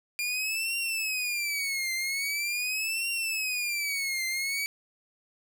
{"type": "tone with vibrato", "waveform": "sawtooth", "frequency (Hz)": 2399, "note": "D7", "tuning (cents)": 36, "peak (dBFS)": -25, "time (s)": [0.19, 4.66], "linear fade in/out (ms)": 0, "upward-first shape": "triangle", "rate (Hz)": 0.43, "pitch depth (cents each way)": 250, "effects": ["11-bit"]}